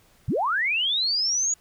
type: linear sweep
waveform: sine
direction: up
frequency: 73 to 6840 Hz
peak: -21 dBFS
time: 0.28-1.54 s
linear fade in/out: 5 ms
effects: pink hiss -59 dBFS RMS until 1.6 s